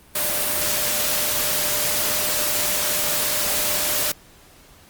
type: tone in noise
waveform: sine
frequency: 598 Hz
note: D5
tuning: 31 cents sharp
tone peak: -33 dBFS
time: 0.15-4.12 s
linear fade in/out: 5 ms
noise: white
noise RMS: -22 dBFS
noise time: 0.15-4.12 s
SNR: -14 dB
effects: pink hiss -50 dBFS RMS until 4.89 s + Opus 32 kbps